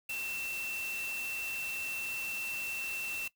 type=tone in noise; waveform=sine; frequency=2690 Hz; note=E7; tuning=34 cents sharp; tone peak=-36 dBFS; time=0.09-3.28 s; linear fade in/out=5 ms; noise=white; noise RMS=-44 dBFS; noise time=0.09-3.28 s; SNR=+5 dB; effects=noise-tail reverb RT60 0.1 s tail -17 dB re dry